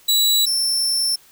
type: tone pair in turn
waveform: sawtooth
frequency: 3924 / 5375 Hz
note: B7 / E8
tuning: -12 / +33 cents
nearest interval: perfect fourth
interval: 545 cents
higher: second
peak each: -11 / -15 dBFS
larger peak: first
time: 0.08-0.46 / 0.46-1.16 s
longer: second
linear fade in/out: 10 ms
effects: white hiss -51 dBFS RMS until 1.31 s